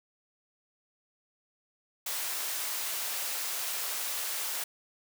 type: high-pass noise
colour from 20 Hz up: white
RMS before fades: -34 dBFS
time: 2.06-4.64 s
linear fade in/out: 5 ms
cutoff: 560 Hz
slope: 12 dB/octave
effects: none